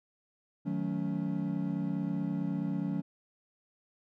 triangle chord, D# half-diminished seventh, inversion none, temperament equal with one note detuned, 155.56 / 185 / 220 / 281.4 Hz, D#3 / F#3 / A3 / C#4, 0 / 0 / 0 / +26 cents, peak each -35 / -32 / -36 / -34 dBFS, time 0.65-3.02 s, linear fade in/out 20 ms, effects none

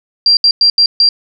sine tone bursts at uneven times, 4738 Hz, D8, 14 cents sharp, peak -5 dBFS, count 5, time 0.26-0.37 / 0.44-0.51 / 0.61-0.7 / 0.78-0.86 / 1-1.09 s, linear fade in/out 2 ms, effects none

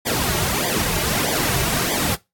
pink noise with flanger, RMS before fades -21 dBFS, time 0.05-2.16 s, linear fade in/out 20 ms, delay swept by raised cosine 0.73 to 4.03 ms, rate 1.6 Hz, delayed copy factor -1, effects noise-tail reverb RT60 0.2 s tail -19 dB re dry + AAC 64 kbps

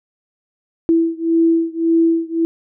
sine beating tone pair, 329.6 / 331.4 Hz, E4 / E4, 0 / +9 cents, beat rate 1.8 Hz, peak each -15 / -16 dBFS, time 0.89-2.45 s, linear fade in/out 0 ms, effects none

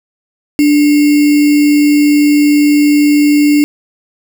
sine tone with sample-and-hold, 293.7 Hz, D4, in tune, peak -5 dBFS, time 0.59-3.64 s, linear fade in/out 0 ms, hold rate 2450 Hz, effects none

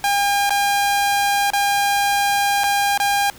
sawtooth tone with dropouts, 806 Hz, G5, 48 cents sharp, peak -12 dBFS, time 0.04-3.3 s, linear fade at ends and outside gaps 1 ms, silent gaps 0.495-0.505 / 1.503-1.534 / 2.636-2.64 / 2.976-3 s, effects pink hiss -43 dBFS RMS until 3.38 s

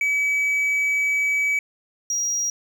triangle tone pair in turn, 2284 / 5719 Hz, D7 / F8, -49 / +40 cents, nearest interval octave + major third, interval 1589 cents, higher second, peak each -17 / -20 dBFS, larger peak first, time 0.01-1.59 / 2.1-2.5 s, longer first, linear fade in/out 2 ms, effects none

